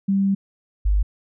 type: tone pair in turn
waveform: sine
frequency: 196 / 50.32 Hz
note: G3 / G1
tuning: 0 / +46 cents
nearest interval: 2 octaves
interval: 2354 cents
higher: first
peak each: -16 / -15 dBFS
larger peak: second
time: 0.08-0.35 / 0.85-1.03 s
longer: first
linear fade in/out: 10 ms
effects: none